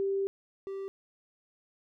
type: tone pair in turn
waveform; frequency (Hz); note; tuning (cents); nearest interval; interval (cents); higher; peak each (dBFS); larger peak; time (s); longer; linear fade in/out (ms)
sine / triangle; 392 / 390; G4 / G4; 0 / -9; unison; 9; first; -27 / -33; first; 0-0.27 / 0.67-0.88; first; 0
effects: none